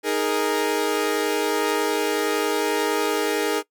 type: chord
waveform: sawtooth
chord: D# suspended fourth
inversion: none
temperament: equal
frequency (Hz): 311.1 / 415.3 / 466.2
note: D#4 / G#4 / A#4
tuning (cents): 0 / 0 / 0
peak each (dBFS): -23 / -20 / -21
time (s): 0.03-3.63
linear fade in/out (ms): 50
effects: noise-tail reverb RT60 0.1 s tail -21 dB re dry